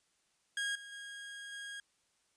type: tone with level steps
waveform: 30% pulse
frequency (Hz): 1634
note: G#6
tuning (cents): -29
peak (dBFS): -31 / -45 / -42 / -40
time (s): 0.57-1.8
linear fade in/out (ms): 2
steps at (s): 0.75 / 0.92 / 1.52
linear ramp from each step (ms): 5
effects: white hiss -75 dBFS RMS until 2.36 s + resampled to 22050 Hz